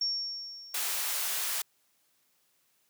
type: tone with exponential decay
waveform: sine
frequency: 5500 Hz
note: F8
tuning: 27 cents flat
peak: -26 dBFS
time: 0.01-1.39 s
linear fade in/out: 5 ms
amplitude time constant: 300 ms
type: high-pass noise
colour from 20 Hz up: white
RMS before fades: -32 dBFS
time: 0.74-1.62 s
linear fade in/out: 5 ms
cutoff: 720 Hz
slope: 12 dB/octave
effects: white hiss -71 dBFS RMS until 2.89 s + high-pass 100 Hz 12 dB/octave